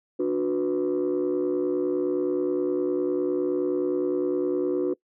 sine chord, B minor, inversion first, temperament equal with one note detuned, 293.7 / 363.4 / 493.9 Hz, D4 / F#4 / B4, 0 / -31 / 0 cents, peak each -26 / -23 / -28 dBFS, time 0.19-4.94 s, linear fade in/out 10 ms, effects noise-tail reverb RT60 0.1 s tail -23 dB re dry + tanh soft clip ceiling -18 dBFS

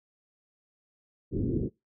white low-pass noise, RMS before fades -29 dBFS, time 1.31-1.7 s, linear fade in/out 50 ms, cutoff 400 Hz, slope 48 dB/octave, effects noise-tail reverb RT60 0.2 s tail -23 dB re dry

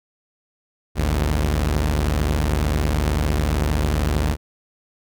sawtooth tone pair together, 53.32 / 75.4 Hz, G#1 / D2, +46 / +46 cents, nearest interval tritone, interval 600 cents, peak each -18 / -16 dBFS, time 0.95-4.37 s, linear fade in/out 50 ms, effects none

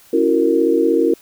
sine chord, F# dominant seventh, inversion second, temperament just, 277.5 / 333 / 370 / 462.5 Hz, C#4 / E4 / F#4 / A#4, +2 / +18 / 0 / -14 cents, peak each -20 / -16 / -20 / -16 dBFS, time 0.13-1.14 s, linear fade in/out 5 ms, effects white hiss -48 dBFS RMS until 1.21 s

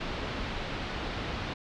pink low-pass noise, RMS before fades -35 dBFS, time 0-1.54 s, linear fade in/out 10 ms, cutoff 4100 Hz, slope 24 dB/octave, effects none

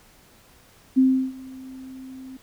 sine tone with ADSR envelope, 261.6 Hz, C4, in tune, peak -12 dBFS, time 0.96-2.37 s, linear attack 22 ms, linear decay 340 ms, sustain -24 dB, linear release 4 ms, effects pink hiss -54 dBFS RMS until 2.42 s

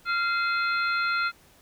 harmonic tone with a mistuned harmonic, 693 Hz, F5, 14 cents flat, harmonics 2 / 3 / 4 / 5 / 6, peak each -24 / -34 / -34 / -42 / -35 dBFS, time 0.05-1.32 s, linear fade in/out 50 ms, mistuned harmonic 4, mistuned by -140 cents, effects pink hiss -57 dBFS RMS until 1.61 s

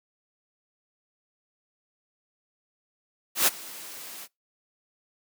white noise with ADSR envelope, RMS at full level -19 dBFS, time 3.35-4.28 s, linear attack 120 ms, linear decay 26 ms, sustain -22 dB, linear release 49 ms, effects noise-tail reverb RT60 0.2 s tail -25 dB re dry + high-pass 200 Hz 12 dB/octave

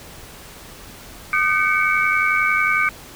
sine tone cluster, 1225 / 1526 / 2198 / 2289 Hz, D#6 / G6 / C#7 / D7, -27 / -47 / -15 / -45 cents, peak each -21 dBFS, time 1.33-2.89 s, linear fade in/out 2 ms, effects pink hiss -40 dBFS RMS until 3.15 s

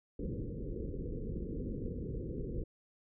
pink low-pass noise, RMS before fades -39 dBFS, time 0.19-2.64 s, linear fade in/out 5 ms, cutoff 510 Hz, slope 96 dB/octave, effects none

